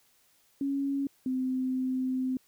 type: tone pair in turn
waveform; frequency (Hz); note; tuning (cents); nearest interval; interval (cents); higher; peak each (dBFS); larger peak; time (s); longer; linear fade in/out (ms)
sine; 277.2 / 258.2; C#4 / C4; 0 / -23; minor second; 123; first; -27; neither; 0.61-1.07 / 1.26-2.37; second; 2
effects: white hiss -66 dBFS RMS until 2.47 s